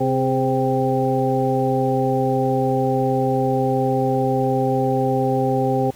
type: harmonic tone with a mistuned harmonic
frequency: 130.81 Hz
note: C3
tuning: in tune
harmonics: 1 / 2 / 3 / 4 / 6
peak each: -23 / -23 / -23 / -23 / -23 dBFS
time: 0-5.91 s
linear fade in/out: 10 ms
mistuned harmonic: 3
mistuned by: +53 cents
effects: pink hiss -47 dBFS RMS until 5.95 s